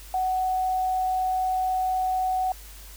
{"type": "tone", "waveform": "sine", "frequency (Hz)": 746, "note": "F#5", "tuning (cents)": 14, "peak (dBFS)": -22, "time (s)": [0.14, 2.52], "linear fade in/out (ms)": 2, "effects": ["added 50 Hz sine -43 dBFS peak until 2.96 s", "white hiss -47 dBFS RMS until 2.96 s"]}